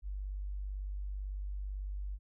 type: tone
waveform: sine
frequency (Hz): 49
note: G1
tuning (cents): 0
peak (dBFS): -36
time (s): 0.02-2.19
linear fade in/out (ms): 50
effects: none